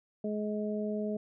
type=harmonic tone; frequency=211 Hz; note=G#3; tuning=28 cents sharp; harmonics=1 / 2 / 3; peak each=-33 / -36 / -38 dBFS; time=0.24-1.17 s; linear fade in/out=5 ms; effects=none